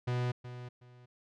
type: tone with echo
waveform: 45% pulse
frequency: 123.47 Hz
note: B2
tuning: in tune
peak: -30 dBFS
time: 0.07-0.32 s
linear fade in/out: 10 ms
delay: 370 ms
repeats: 2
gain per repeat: -12 dB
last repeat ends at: 1.06 s
effects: low-pass 4000 Hz 12 dB/octave